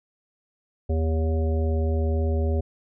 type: harmonic tone with a mistuned harmonic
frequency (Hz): 79.9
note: D#2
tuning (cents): +47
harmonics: 1 / 3 / 5 / 7 / 9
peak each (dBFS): -21 / -32 / -31 / -34 / -40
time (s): 0.89-2.61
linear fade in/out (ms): 10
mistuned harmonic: 1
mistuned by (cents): -24
effects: none